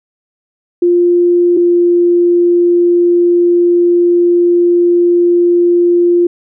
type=tone pair in turn; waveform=sine; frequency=350 / 348.6 Hz; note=F4 / F4; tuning=+4 / -3 cents; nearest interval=unison; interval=7 cents; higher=first; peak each=-6 dBFS; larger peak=neither; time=0.82-1.57 / 1.57-6.27 s; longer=second; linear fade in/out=5 ms; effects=none

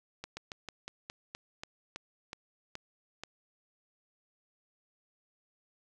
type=slowing click train; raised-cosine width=0.2 ms; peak=-23 dBFS; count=12; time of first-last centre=0.24-3.236 s; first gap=130 ms; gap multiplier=1.14; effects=none

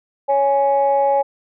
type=tone pair together; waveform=sine; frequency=556 / 833 Hz; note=C#5 / G#5; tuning=+5 / +5 cents; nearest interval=perfect fifth; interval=700 cents; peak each=-15 dBFS; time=0.28-1.23 s; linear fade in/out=20 ms; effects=tanh soft clip ceiling -7 dBFS

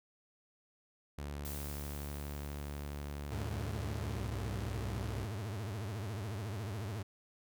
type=tone with pitch glide; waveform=sawtooth; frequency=72.2 to 63.95 Hz; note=D2 to C2; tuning=-29 to -39 cents; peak=-36 dBFS; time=1.18-5.25 s; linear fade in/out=5 ms; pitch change=-210 cents; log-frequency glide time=4.11-4.18 s
type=noise with exponential decay; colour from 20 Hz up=blue; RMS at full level=-45 dBFS; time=1.45-4.9 s; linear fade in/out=1 ms; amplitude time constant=750 ms
type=tone with vibrato; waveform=40% pulse; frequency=103.83 Hz; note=G#2; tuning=in tune; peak=-37 dBFS; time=3.31-7.03 s; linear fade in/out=10 ms; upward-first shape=triangle; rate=14 Hz; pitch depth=250 cents each way
effects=none

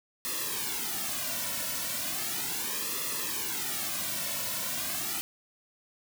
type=noise with flanger; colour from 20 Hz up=white; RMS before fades=-33 dBFS; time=0.25-5.21 s; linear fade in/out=0 ms; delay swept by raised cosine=1.3 to 2.5 ms; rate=0.36 Hz; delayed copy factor=-0.9; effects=none

